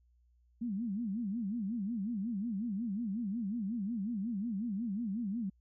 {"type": "tone with vibrato", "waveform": "sine", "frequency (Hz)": 215, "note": "A3", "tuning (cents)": -40, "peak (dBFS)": -33, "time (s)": [0.61, 5.5], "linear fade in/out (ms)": 10, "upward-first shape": "sine", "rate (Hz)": 5.5, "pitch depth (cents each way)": 220, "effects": ["added 60 Hz sine -65 dBFS peak until 5.6 s"]}